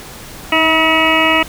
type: harmonic tone with a mistuned harmonic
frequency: 321.4 Hz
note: E4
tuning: 44 cents flat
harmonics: 1 / 2 / 3 / 4 / 6 / 7 / 8 / 9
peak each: -18 / -18 / -18 / -18 / -18 / -18 / -18 / -18 dBFS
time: 0.52-1.43 s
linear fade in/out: 5 ms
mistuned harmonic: 1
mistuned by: -31 cents
effects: pink hiss -33 dBFS RMS until 1.48 s

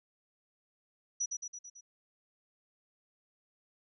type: tone with echo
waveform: sine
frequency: 5870 Hz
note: F#8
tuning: 15 cents flat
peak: -30 dBFS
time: 1.2-1.26 s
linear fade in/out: 10 ms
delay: 110 ms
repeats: 5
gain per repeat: -4 dB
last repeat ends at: 1.81 s
effects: none

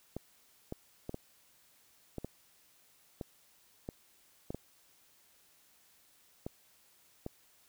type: clicks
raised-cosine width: 2 ms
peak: -25 dBFS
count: 12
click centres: 0.166 / 0.724 / 1.094 / 1.144 / 2.183 / 2.246 / 3.212 / 3.889 / 4.505 / 4.546 / 6.465 / 7.264 s
effects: white hiss -66 dBFS RMS until 7.68 s

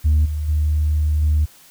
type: tone with level steps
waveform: sine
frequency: 76 Hz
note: D#2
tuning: 40 cents flat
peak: -10 / -20 / -14 / -12 dBFS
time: 0.04-1.46 s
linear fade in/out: 20 ms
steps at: 0.25 / 0.48 / 1.22 s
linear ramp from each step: 10 ms
effects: tanh soft clip ceiling -10 dBFS + white hiss -48 dBFS RMS until 1.7 s

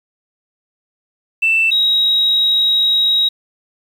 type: tone pair in turn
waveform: sine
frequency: 2663 / 3813 Hz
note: E7 / A#7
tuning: +17 / +38 cents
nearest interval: tritone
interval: 621 cents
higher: second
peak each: -10 dBFS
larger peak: neither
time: 1.42-1.71 / 1.71-3.29 s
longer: second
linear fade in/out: 10 ms
effects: tanh soft clip ceiling -6 dBFS + 7-bit

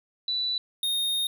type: tone pair in turn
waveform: sine / square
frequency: 3965 / 3699 Hz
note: B7 / A#7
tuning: +6 / -14 cents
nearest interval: minor second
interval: 120 cents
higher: first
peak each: -25 dBFS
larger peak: neither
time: 0.28-0.58 / 0.83-1.27 s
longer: second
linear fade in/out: 2 ms
effects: none

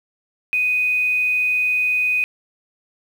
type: tone with quantisation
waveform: sine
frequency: 2493 Hz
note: D#7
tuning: 3 cents sharp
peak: -16 dBFS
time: 0.53-2.24 s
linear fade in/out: 0 ms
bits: 7
effects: none

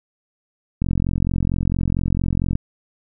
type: click train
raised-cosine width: 5 ms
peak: -8 dBFS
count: 78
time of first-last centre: 0.82-2.554 s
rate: 44.4 Hz
effects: none

